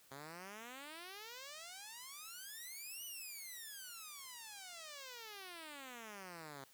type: exponential two-way sweep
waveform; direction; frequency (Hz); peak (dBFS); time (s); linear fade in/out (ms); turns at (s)
5% pulse; up then down; 132.7 to 3000 to 132.7; -38; 0.11-6.64; 2; 3.05
effects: white hiss -66 dBFS RMS until 6.73 s + high-pass 60 Hz 12 dB/octave